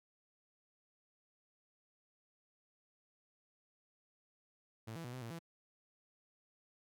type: tone with pitch steps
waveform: sawtooth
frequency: 111.9 / 166 / 122.4 / 128.2 / 115.4 / 167 Hz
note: A2 / E3 / B2 / C3 / A#2 / E3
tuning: +30 / +12 / -15 / -35 / -17 / +23 cents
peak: -40 dBFS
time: 4.87-5.392 s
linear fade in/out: 10 ms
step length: 87 ms
effects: none